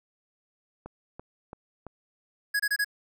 click train, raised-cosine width 1 ms, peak -26 dBFS, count 4, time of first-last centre 0.86-1.867 s, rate 2.98 Hz
square tone bursts, 1667 Hz, G#6, 6 cents sharp, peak -24 dBFS, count 4, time 2.54-2.846 s, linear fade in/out 10 ms, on 57 ms, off 26 ms
effects none

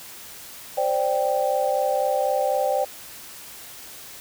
sine chord, C suspended second, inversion none, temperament equal, 523.3 / 587.3 / 784 Hz, C5 / D5 / G5, 0 / 0 / 0 cents, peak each -24 dBFS, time 0.77-2.85 s, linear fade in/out 10 ms, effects white hiss -41 dBFS RMS until 4.2 s

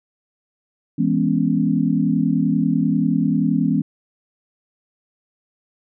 sine chord, C# minor seventh, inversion first, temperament equal with one note detuned, 164.81 / 204.7 / 246.9 / 277.2 Hz, E3 / G#3 / B3 / C#4, 0 / -25 / 0 / 0 cents, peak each -21 dBFS, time 0.98-3.82 s, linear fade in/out 10 ms, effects none

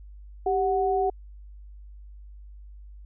sine tone pair together, 392 / 740 Hz, G4 / F#5, 0 / 0 cents, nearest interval major seventh, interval 1100 cents, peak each -24 dBFS, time 0.46-1.1 s, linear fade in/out 5 ms, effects added 50 Hz sine -42 dBFS peak until 3.05 s

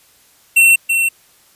square tone with echo, 2711 Hz, E7, 48 cents sharp, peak -7 dBFS, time 0.56-0.76 s, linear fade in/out 10 ms, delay 330 ms, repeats 1, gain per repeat -6 dB, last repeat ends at 1.09 s, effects white hiss -51 dBFS RMS until 1.55 s + resampled to 32000 Hz

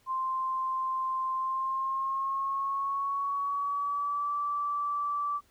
sine tone with pitch glide, 1046.5 to 1161.2 Hz, C6 to D6, 0 to -20 cents, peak -28 dBFS, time 0.06-5.41 s, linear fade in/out 50 ms, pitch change +180 cents, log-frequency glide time 1.34-4.33 s, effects pink hiss -66 dBFS RMS until 5.5 s

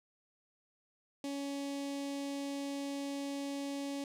sawtooth tone with notch filter, 280 Hz, C#4, 18 cents sharp, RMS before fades -39 dBFS, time 1.24-4.04 s, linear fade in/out 2 ms, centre 1400 Hz, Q 0.84, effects low-pass 10000 Hz 12 dB/octave

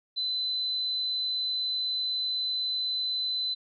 sine tone, 4026 Hz, B7, 33 cents sharp, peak -27 dBFS, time 0.16-3.55 s, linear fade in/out 20 ms, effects none

